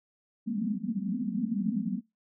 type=band-pass noise; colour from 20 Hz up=white; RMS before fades=-31 dBFS; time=0.46-2.01 s; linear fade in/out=20 ms; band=180 to 250 Hz; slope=96 dB/octave; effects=noise-tail reverb RT60 0.2 s tail -22 dB re dry